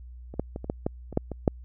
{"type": "clicks", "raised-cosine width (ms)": 2, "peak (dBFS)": [-26, -13, -21, -24, -13, -12, -25, -9, -20, -6], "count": 10, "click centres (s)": [0.34, 0.396, 0.561, 0.644, 0.699, 0.865, 1.127, 1.174, 1.317, 1.478], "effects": ["added 61 Hz sine -41 dBFS peak until 1.64 s"]}